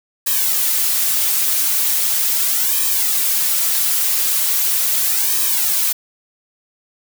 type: noise with flanger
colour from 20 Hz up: blue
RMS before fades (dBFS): -17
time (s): 0.26-5.93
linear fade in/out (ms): 10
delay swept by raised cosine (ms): 1.4 to 6.1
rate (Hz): 0.39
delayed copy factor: -1
effects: none